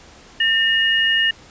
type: tone pair together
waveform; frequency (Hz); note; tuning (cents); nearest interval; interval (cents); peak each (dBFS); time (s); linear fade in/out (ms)
sine; 1808 / 2870; A6 / F7; +47 / +47; minor sixth; 800; -17; 0.4-1.31; 5
effects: pink hiss -45 dBFS RMS until 1.5 s + resampled to 16000 Hz